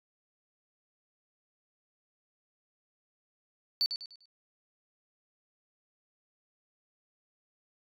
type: tone with echo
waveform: sine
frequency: 4500 Hz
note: C#8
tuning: 25 cents sharp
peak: -23 dBFS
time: 3.81-3.86 s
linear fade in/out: 0 ms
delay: 99 ms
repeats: 4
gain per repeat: -9 dB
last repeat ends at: 4.256 s
effects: tanh soft clip ceiling -21 dBFS